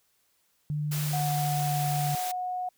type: tone with pitch glide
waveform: sine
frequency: 149.2 to 146.47 Hz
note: D3 to D3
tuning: +28 to -4 cents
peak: -27 dBFS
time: 0.7-2.15 s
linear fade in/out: 0 ms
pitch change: -32 cents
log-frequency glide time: 1.22-1.78 s
type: high-pass noise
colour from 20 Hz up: white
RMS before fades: -36 dBFS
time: 0.91-2.32 s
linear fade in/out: 10 ms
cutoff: 340 Hz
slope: 48 dB/octave
type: tone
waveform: sine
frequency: 730 Hz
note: F#5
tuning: 24 cents flat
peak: -29 dBFS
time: 1.13-2.69 s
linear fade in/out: 5 ms
effects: white hiss -70 dBFS RMS until 2.77 s